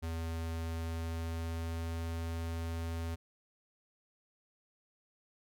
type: tone with pitch glide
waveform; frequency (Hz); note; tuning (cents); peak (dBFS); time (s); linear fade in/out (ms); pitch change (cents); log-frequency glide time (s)
square; 82.2 to 82.87; E2 to E2; -4 to +10; -36; 0.02-3.16; 20; +14; 0.65-2.04
effects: none